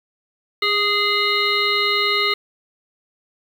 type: harmonic tone with a mistuned harmonic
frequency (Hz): 415.3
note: G#4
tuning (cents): 0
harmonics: 1 / 3 / 5 / 7 / 9 / 10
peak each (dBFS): -25 / -23 / -21 / -26 / -24 / -24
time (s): 0.62-2.34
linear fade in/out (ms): 5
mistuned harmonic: 1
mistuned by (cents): -31
effects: 7-bit